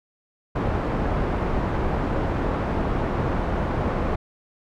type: low-pass noise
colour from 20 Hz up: pink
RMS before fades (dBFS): -24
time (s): 0.55-4.16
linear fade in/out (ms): 10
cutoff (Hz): 1100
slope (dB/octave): 12
effects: none